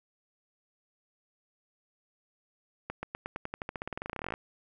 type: accelerating click train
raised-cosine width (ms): 0.5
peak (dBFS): -20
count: 27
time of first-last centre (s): 2.9-4.339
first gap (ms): 130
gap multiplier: 0.92
effects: none